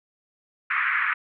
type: band-pass noise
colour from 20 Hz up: white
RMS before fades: -24 dBFS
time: 0.7-1.14 s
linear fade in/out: 10 ms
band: 1200 to 2200 Hz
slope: 48 dB/octave
effects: none